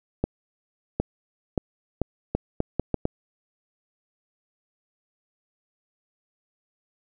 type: accelerating click train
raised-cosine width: 2 ms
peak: -9 dBFS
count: 9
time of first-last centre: 0.24-3.054 s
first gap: 760 ms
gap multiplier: 0.76
effects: none